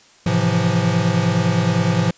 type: chord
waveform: square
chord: F major seventh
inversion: first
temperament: equal with one note detuned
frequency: 108.24 / 130.81 / 164.81 / 174.61 Hz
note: A2 / C3 / E3 / F3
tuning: -28 / 0 / 0 / 0 cents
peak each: -22 / -24 / -22 / -20 dBFS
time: 0.26-2.11 s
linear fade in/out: 5 ms
effects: white hiss -50 dBFS RMS until 2.17 s + resampled to 16000 Hz